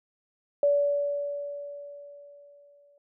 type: tone with exponential decay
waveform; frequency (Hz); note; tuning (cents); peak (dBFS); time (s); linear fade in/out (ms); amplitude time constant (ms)
sine; 574; D5; -40; -18; 0.63-2.98; 2; 510
effects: none